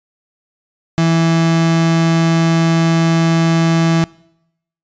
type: tone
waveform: 35% pulse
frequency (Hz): 164.81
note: E3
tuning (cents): 0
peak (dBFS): -9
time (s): 0.98-4.04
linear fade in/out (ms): 0
effects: noise-tail reverb RT60 0.8 s tail -24 dB re dry + resampled to 16000 Hz